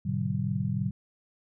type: chord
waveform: sine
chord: G# half-diminished seventh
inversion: none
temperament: equal with one note detuned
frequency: 103.83 / 123.47 / 146.83 / 189.87 Hz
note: G#2 / B2 / D3 / F#3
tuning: 0 / 0 / 0 / +45 cents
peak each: -33 / -32 / -32 / -31 dBFS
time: 0.05-0.91 s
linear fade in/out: 10 ms
effects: none